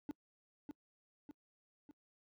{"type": "tone with echo", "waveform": "triangle", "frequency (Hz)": 292.3, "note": "D4", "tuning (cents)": -8, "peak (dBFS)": -36, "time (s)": [0.09, 0.11], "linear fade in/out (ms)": 0, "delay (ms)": 600, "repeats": 3, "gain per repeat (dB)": -5, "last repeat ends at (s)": 1.91, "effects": ["noise-tail reverb RT60 0.1 s tail -26 dB re dry", "high-pass 60 Hz 12 dB/octave"]}